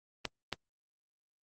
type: clicks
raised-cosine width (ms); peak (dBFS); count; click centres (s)
0.2; -15; 2; 0.253 / 0.527
effects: Opus 24 kbps